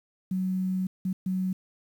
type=tone bursts at uneven times; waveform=sine; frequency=186.6 Hz; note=F#3; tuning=15 cents sharp; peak=-25 dBFS; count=3; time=0.31-0.87 / 1.05-1.13 / 1.26-1.53 s; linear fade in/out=5 ms; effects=9-bit